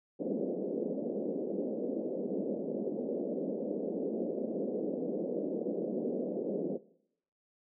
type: band-pass noise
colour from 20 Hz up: white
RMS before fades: -35 dBFS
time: 0.19-6.78 s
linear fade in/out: 20 ms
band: 190 to 540 Hz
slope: 48 dB/octave
effects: noise-tail reverb RT60 0.7 s tail -19 dB re dry